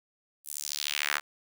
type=tone with high-pass filter sweep; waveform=sawtooth; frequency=73.42 Hz; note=D2; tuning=in tune; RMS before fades=-33 dBFS; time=0.44-1.21 s; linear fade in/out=50 ms; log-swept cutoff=11000 to 1300 Hz; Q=1.8; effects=none